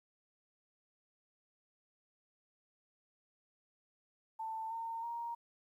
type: tone with pitch steps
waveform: sine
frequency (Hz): 889 / 912.4 / 936.4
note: A5 / A#5 / A#5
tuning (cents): +18 / -37 / +8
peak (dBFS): -38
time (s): 4.39-5.35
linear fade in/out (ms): 10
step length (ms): 320
effects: 12-bit